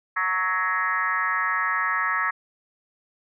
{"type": "tone with frequency modulation", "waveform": "sine", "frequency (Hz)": 1490, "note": "F#6", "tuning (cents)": 12, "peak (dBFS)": -21, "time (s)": [0.16, 2.31], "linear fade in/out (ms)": 10, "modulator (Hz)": 189, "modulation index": 2.5, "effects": []}